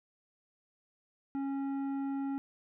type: tone with tanh clipping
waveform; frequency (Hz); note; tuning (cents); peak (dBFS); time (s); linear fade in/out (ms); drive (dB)
sine; 274.8; C#4; -15; -34; 1.35-2.38; 0; 10
effects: none